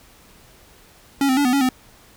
square tone with pitch steps, 277.7 / 259.6 / 286.5 / 249.7 / 279.1 / 255.9 Hz, C#4 / C4 / D4 / B3 / C#4 / C4, +3 / -13 / -43 / +19 / +12 / -38 cents, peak -16 dBFS, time 1.21-1.69 s, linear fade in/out 2 ms, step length 80 ms, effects pink hiss -50 dBFS RMS until 2.16 s

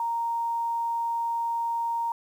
sine tone with quantisation, 930 Hz, A#5, 4 cents flat, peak -25 dBFS, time 0-2.12 s, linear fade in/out 2 ms, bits 9, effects none

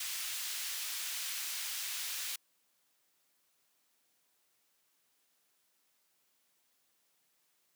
pink high-pass noise, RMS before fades -39 dBFS, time 0-2.36 s, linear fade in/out 5 ms, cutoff 2600 Hz, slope 12 dB/octave, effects white hiss -75 dBFS RMS until 7.75 s + high-pass 150 Hz 12 dB/octave

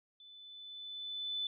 sine tone with level ramp, 3504 Hz, A7, 8 cents flat, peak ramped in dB -54 to -33 dBFS, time 0.2-1.47 s, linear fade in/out 2 ms, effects none

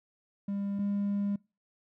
triangle tone pair in turn, 200 / 201.9 Hz, G3 / G#3, +35 / -49 cents, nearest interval unison, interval 16 cents, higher second, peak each -28 / -25 dBFS, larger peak second, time 0.48-0.79 / 0.79-1.36 s, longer second, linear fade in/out 5 ms, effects noise-tail reverb RT60 0.3 s tail -26 dB re dry + tanh soft clip ceiling -22 dBFS

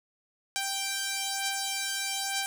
5% pulse beating tone pair, 784 / 785.1 Hz, G5 / G5, 0 / +2 cents, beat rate 1.1 Hz, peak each -19 / -24 dBFS, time 0.56-2.46 s, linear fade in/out 0 ms, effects none

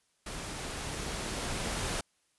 pink noise with level ramp, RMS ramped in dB -40 to -33 dBFS, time 0.26-2.01 s, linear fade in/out 5 ms, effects white hiss -73 dBFS RMS until 2.38 s + resampled to 24000 Hz

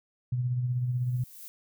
sine tone with tremolo, 124.2 Hz, B2, 10 cents sharp, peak -24 dBFS, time 0.32-1.24 s, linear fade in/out 5 ms, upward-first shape sine, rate 16 Hz, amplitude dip 40%
violet noise with exponential growth, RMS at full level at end -42 dBFS, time 0.65-1.48 s, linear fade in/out 0 ms, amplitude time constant 180 ms
effects none

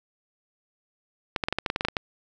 clicks, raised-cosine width 0.3 ms, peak -9 dBFS, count 12, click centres 1.362 / 1.438 / 1.485 / 1.526 / 1.586 / 1.662 / 1.701 / 1.761 / 1.809 / 1.85 / 1.885 / 1.968 s, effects none

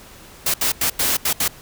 white noise bursts at uneven times, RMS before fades -19 dBFS, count 6, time 0.46-0.54 / 0.61-0.72 / 0.81-0.9 / 0.99-1.17 / 1.25-1.33 / 1.4-1.48 s, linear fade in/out 5 ms, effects pink hiss -43 dBFS RMS until 1.61 s

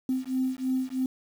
sine beating tone pair, 257.8 / 260.9 Hz, C4 / C4, -26 / -5 cents, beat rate 3.1 Hz, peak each -28 dBFS, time 0.09-1.06 s, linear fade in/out 2 ms, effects tanh soft clip ceiling -18 dBFS + 8-bit

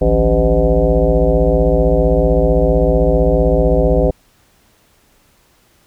sine tone with frequency modulation, 277.2 Hz, C#4, in tune, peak -9 dBFS, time 0.01-4.11 s, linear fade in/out 10 ms, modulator 114 Hz, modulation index 3, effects pink hiss -54 dBFS RMS until 5.86 s

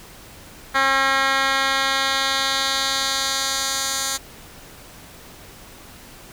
10% pulse tone with band-pass filter sweep, 270 Hz, C#4, 45 cents flat, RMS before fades -21 dBFS, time 0.74-4.18 s, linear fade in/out 20 ms, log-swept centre 1900 to 6900 Hz, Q 1.2, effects pink hiss -43 dBFS RMS until 6.32 s

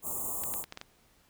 white band-stop noise, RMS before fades -35 dBFS, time 0.02-0.65 s, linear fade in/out 50 ms, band 1200 to 6800 Hz, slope 96 dB/octave
clicks, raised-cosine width 0.2 ms, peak -23 dBFS, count 6, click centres 0.437 / 0.539 / 0.64 / 0.724 / 0.774 / 0.814 s
effects pink hiss -65 dBFS RMS until 1.29 s

